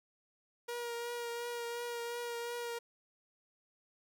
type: tone with vibrato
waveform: sawtooth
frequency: 474.5 Hz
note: A#4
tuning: 31 cents sharp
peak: -34 dBFS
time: 0.68-2.79 s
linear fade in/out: 10 ms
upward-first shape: triangle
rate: 2.8 Hz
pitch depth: 23 cents each way
effects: none